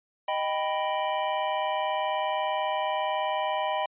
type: chord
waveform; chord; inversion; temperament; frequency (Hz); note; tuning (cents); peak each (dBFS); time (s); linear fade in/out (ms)
square; Eb augmented; none; equal; 622.3 / 784 / 987.8; Eb5 / G5 / B5; 0 / 0 / 0; -31; 0.28-3.86; 5
effects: resampled to 8000 Hz